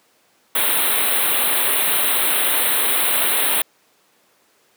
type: band-stop noise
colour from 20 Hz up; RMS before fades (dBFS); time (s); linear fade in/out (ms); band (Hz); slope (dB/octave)
white; -18; 0.55-3.62; 5; 4000 to 8600; 96
effects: pink hiss -58 dBFS RMS until 4.76 s + high-pass 300 Hz 12 dB/octave